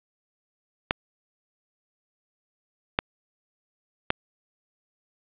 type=clicks; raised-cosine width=0.3 ms; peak=-4 dBFS; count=3; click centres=0.909 / 2.989 / 4.104 s; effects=resampled to 8000 Hz + 7-bit